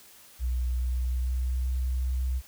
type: tone with pitch glide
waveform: sine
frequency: 61.6 to 63.66 Hz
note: B1 to C2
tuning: -4 to -47 cents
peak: -25 dBFS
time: 0.39-2.42 s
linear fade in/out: 50 ms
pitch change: +57 cents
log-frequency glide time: 0.69-1.7 s
effects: white hiss -53 dBFS RMS until 2.47 s